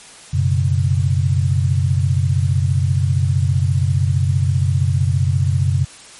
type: chord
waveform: sine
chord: F# suspended fourth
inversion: none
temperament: equal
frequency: 92.5 / 123.47 / 138.59 Hz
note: F#2 / B2 / C#3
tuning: 0 / 0 / 0 cents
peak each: -16 / -19 / -18 dBFS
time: 0.33-5.85 s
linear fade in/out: 10 ms
effects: white hiss -40 dBFS RMS until 6.19 s + MP3 48 kbps